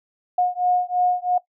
sine beating tone pair, 720 / 723 Hz, F#5 / F#5, -47 / -40 cents, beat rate 3 Hz, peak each -21 dBFS, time 0.38-1.38 s, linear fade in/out 5 ms, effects noise-tail reverb RT60 0.1 s tail -17 dB re dry

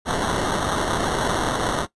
white noise with sample-and-hold, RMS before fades -23 dBFS, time 0.05-1.87 s, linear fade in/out 50 ms, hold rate 2450 Hz, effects noise-tail reverb RT60 0.1 s tail -17 dB re dry + resampled to 24000 Hz

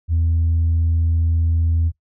sine tone, 82.41 Hz, E2, in tune, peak -13 dBFS, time 0.08-1.92 s, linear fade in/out 50 ms, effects noise-tail reverb RT60 0.1 s tail -19 dB re dry + tanh soft clip ceiling -12 dBFS

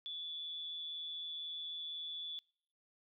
sine tone with amplitude modulation, 3449 Hz, A7, 35 cents flat, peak -39 dBFS, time 0.06-2.39 s, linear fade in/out 0 ms, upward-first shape sine, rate 164 Hz, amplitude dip 35%, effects noise-tail reverb RT60 0.7 s tail -26 dB re dry

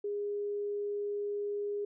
sine tone, 409.9 Hz, G#4, 23 cents flat, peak -32 dBFS, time 0.04-1.85 s, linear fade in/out 5 ms, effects none

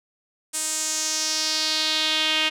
sawtooth tone with band-pass filter sweep, 312.2 Hz, D#4, 6 cents sharp, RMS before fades -24 dBFS, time 0.53-2.5 s, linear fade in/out 20 ms, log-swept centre 8400 to 2900 Hz, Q 3, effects none

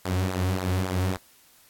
sawtooth tone with flanger, 92.5 Hz, F#2, in tune, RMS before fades -26 dBFS, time 0.05-1.17 s, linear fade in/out 5 ms, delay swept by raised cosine 0.33 to 5.03 ms, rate 3.6 Hz, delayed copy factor -0.65, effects white hiss -57 dBFS RMS until 1.69 s + AAC 64 kbps

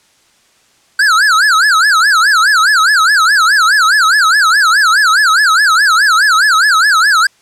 square tone with vibrato, 1480 Hz, F#6, in tune, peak -7 dBFS, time 0.99-7.27 s, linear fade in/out 5 ms, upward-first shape sine, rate 4.8 Hz, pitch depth 270 cents each way, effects white hiss -51 dBFS RMS until 7.41 s + low-pass 8000 Hz 12 dB/octave

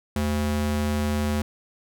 square ring-modulated tone, 150 Hz, D3, 37 cents sharp, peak -20 dBFS, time 0.16-1.42 s, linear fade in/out 2 ms, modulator 68.1 Hz, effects none

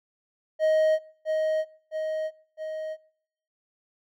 triangle tone with echo, 627 Hz, D#5, 13 cents sharp, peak -17 dBFS, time 0.59-0.99 s, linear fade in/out 50 ms, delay 660 ms, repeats 3, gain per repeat -4 dB, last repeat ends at 2.97 s, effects noise-tail reverb RT60 0.7 s tail -24 dB re dry

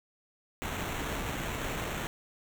pink noise with sample-and-hold, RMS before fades -35 dBFS, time 0.62-2.07 s, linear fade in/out 0 ms, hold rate 4900 Hz, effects none

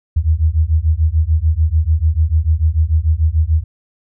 sine beating tone pair, 76 / 82.8 Hz, D#2 / E2, -40 / +8 cents, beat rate 6.8 Hz, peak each -14 dBFS, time 0.16-3.64 s, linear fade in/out 10 ms, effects none

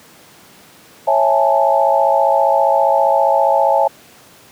sine chord, A major seventh, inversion first, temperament just, 550 / 660 / 825 / 880 Hz, C#5 / E5 / G#5 / A5, -14 / +2 / -12 / 0 cents, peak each -16 dBFS, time 1.07-3.88 s, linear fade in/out 10 ms, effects pink hiss -44 dBFS RMS until 4.51 s + high-pass 150 Hz 12 dB/octave

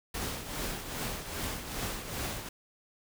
pink noise with tremolo, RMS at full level -34 dBFS, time 0.14-2.49 s, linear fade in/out 5 ms, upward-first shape triangle, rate 2.5 Hz, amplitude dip 65%, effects none

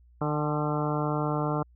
harmonic tone with a mistuned harmonic, 150.1 Hz, D3, 38 cents sharp, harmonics 1 / 2 / 3 / 4 / 5 / 6 / 7 / 8 / 9, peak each -29 / -32 / -34 / -35 / -36 / -37 / -37 / -38 / -39 dBFS, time 0.21-1.63 s, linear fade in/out 5 ms, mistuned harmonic 6, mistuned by -48 cents, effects added 60 Hz sine -54 dBFS peak until 1.75 s

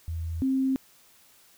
sine tone pair in turn, 82.41 / 265.1 Hz, E2 / C4, 0 / +23 cents, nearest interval octave + minor sixth, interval 2023 cents, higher second, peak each -29 / -22 dBFS, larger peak second, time 0.08-0.42 / 0.42-0.76 s, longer neither, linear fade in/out 0 ms, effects white hiss -58 dBFS RMS until 1.57 s

